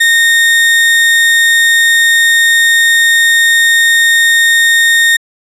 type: tone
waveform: 35% pulse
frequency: 1843 Hz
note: A#6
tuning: 20 cents flat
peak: -4 dBFS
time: 0-5.17 s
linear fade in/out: 10 ms
effects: low-pass 11000 Hz 12 dB/octave